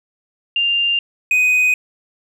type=tone pair in turn; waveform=sine / triangle; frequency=2794 / 2499 Hz; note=F7 / D#7; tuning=0 / +7 cents; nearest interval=major second; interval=193 cents; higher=first; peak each=-14 / -10 dBFS; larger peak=second; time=0.56-0.99 / 1.31-1.74 s; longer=neither; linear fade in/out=2 ms; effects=none